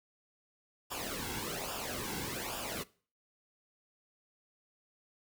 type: noise with flanger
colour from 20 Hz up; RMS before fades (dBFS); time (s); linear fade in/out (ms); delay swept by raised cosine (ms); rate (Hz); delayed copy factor
pink; -39; 0.9-2.84; 20; 0.48 to 1.68; 1.2; -0.75
effects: noise-tail reverb RT60 0.4 s tail -20 dB re dry